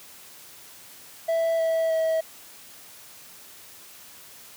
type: tone with pitch steps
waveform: triangle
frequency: 659.3 / 652.1 / 645 Hz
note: E5 / E5 / E5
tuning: 0 / -19 / -38 cents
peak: -19 dBFS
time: 1.28-2.21 s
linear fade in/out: 10 ms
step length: 310 ms
effects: white hiss -47 dBFS RMS until 4.56 s + high-pass 80 Hz 12 dB/octave